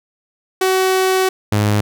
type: tone pair in turn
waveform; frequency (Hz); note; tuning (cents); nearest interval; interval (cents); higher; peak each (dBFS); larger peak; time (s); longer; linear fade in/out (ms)
sawtooth; 376.4 / 104.47; F#4 / G#2; +30 / +11; octave + minor seventh; 2219; first; -9; neither; 0.61-1.29 / 1.52-1.81; first; 5
effects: none